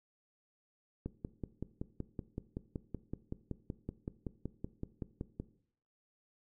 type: click train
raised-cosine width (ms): 3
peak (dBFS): -25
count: 24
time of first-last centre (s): 1.06-5.4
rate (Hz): 5.3
effects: noise-tail reverb RT60 0.6 s tail -17 dB re dry